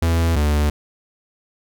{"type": "tone pair in turn", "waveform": "45% pulse", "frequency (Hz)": [83.2, 74.12], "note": ["E2", "D2"], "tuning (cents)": [17, 17], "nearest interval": "major second", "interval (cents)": 200, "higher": "first", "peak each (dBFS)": -15, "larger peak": "neither", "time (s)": [[0.02, 0.36], [0.36, 0.7]], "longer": "neither", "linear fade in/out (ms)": 5, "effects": []}